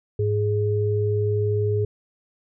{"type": "tone pair together", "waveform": "sine", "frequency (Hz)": [104.3, 417.2], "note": ["G#2", "G#4"], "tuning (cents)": [8, 8], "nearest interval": "2 octaves", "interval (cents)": 2400, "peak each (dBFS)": [-21, -23], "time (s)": [0.19, 1.85], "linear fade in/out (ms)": 5, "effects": []}